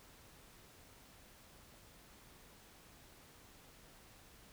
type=silence; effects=pink hiss -61 dBFS RMS until 4.52 s